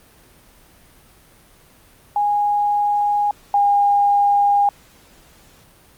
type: tone pair in turn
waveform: sine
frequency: 824 / 811.2 Hz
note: G#5 / G#5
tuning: -14 / -41 cents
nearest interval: unison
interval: 27 cents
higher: first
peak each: -15 / -12 dBFS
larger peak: second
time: 2.16-3.31 / 3.54-4.69 s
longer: neither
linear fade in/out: 2 ms
effects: pink hiss -50 dBFS RMS until 5.97 s + Opus 32 kbps